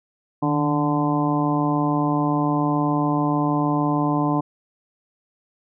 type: harmonic tone with a mistuned harmonic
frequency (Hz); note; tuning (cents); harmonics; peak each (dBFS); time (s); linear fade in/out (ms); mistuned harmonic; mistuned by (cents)
146.83; D3; 0; 1 / 2 / 3 / 4 / 5 / 6 / 7; -24 / -21 / -33 / -31 / -28 / -29 / -27; 0.42-4.41; 10; 1; +68
effects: none